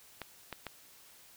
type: clicks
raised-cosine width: 0.3 ms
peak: -23 dBFS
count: 3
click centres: 0.217 / 0.527 / 0.667 s
effects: white hiss -58 dBFS RMS until 1.36 s